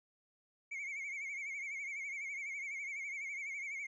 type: tone with vibrato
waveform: triangle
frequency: 2217 Hz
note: C#7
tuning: in tune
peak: -38 dBFS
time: 0.71-3.87 s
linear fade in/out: 10 ms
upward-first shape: triangle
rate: 12 Hz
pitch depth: 99 cents each way
effects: resampled to 22050 Hz